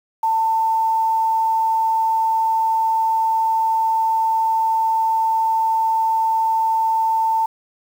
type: tone with quantisation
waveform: sine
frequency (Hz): 893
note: A5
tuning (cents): +25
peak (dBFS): -15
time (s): 0.23-7.46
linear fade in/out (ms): 5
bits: 7
effects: none